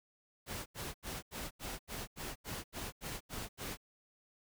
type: noise bursts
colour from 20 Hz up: pink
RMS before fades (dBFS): -42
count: 12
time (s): 0.46-3.773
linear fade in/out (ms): 50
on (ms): 200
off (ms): 83
effects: none

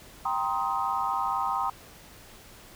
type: chord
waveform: sine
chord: C minor seventh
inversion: second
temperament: just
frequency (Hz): 784.9 / 941.9 / 1046.5 / 1255.8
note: G5 / Bb5 / C6 / Eb6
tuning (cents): +2 / +18 / 0 / +16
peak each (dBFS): -31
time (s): 0.25-1.7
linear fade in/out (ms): 5
effects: pink hiss -50 dBFS RMS until 2.75 s

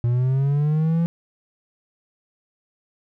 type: linear sweep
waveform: triangle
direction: up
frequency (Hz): 117.5 to 170.2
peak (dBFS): -15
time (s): 0.04-1.06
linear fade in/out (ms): 0
effects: none

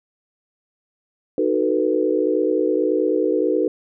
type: chord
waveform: sine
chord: B dominant seventh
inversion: first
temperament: just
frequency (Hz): 308.7 / 370.4 / 444.5 / 493.9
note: D#4 / F#4 / A4 / B4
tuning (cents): -14 / +2 / +18 / 0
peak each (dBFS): -22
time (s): 1.38-3.68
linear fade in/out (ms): 2
effects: none

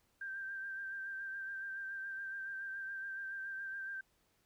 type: tone with vibrato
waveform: sine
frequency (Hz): 1575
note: G6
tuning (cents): +8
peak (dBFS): -40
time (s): 0.21-4.01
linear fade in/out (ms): 5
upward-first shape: sine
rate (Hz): 7.1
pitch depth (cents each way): 28
effects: pink hiss -75 dBFS RMS until 4.45 s

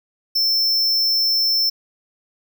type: tone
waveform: square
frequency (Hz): 5340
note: E8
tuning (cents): +22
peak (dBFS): -16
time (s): 0.35-1.7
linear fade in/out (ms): 10
effects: none

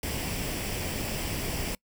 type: noise with comb filter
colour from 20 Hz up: pink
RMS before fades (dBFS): -32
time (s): 0.03-1.75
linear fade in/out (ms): 2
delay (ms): 0.38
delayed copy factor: +0.5
effects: noise-tail reverb RT60 0.1 s tail -25 dB re dry

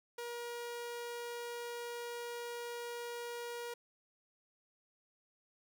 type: tone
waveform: sawtooth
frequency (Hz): 476.3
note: A#4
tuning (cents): +37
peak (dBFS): -37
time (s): 0.18-3.74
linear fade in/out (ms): 5
effects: none

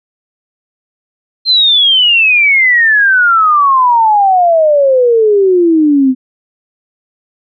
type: exponential sweep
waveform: sine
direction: down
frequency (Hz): 4186 to 253.2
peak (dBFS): -5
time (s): 1.45-6.15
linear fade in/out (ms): 50
effects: none

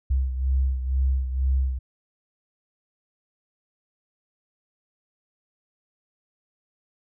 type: beating tone pair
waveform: sine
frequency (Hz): 65.41 / 67.51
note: C2 / C#2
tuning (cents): 0 / -45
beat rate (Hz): 2.1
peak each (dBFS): -21 / -28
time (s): 0.1-1.79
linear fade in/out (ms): 10
effects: none

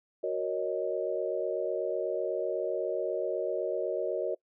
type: chord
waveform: sine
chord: D# minor seventh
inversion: first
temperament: equal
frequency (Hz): 370 / 466.2 / 554.4 / 622.3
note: F#4 / A#4 / C#5 / D#5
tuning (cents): 0 / 0 / 0 / 0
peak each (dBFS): -34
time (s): 0.23-4.35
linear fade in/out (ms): 10
effects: noise-tail reverb RT60 0.1 s tail -23 dB re dry

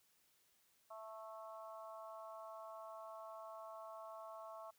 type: harmonic tone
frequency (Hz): 220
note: A3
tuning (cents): 0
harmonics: 3 / 4 / 5 / 6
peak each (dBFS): -52 / -58 / -54 / -60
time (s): 0.9-4.71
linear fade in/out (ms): 10
effects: white hiss -75 dBFS RMS until 4.78 s

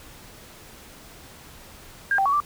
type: tone with pitch steps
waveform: sine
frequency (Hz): 1608 / 780 / 1122 / 1173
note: G6 / G5 / C#6 / D6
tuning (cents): +44 / -9 / +21 / -2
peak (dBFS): -18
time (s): 2.11-2.402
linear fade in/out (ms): 2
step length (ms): 73
effects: pink hiss -46 dBFS RMS until 2.45 s

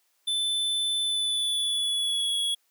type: tone with pitch glide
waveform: square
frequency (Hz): 3520 to 3349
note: A7 to G#7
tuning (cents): 0 to +14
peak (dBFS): -25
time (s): 0.27-2.55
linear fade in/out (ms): 10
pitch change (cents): -86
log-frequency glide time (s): 1.03-2.37
effects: white hiss -70 dBFS RMS until 2.7 s + high-pass 400 Hz 12 dB/octave

